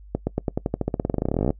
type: accelerating click train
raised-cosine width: 2 ms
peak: -9 dBFS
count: 29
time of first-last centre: 0.15-1.505 s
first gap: 120 ms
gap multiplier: 0.92
effects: noise-tail reverb RT60 0.1 s tail -22 dB re dry + added 50 Hz sine -42 dBFS peak until 1.59 s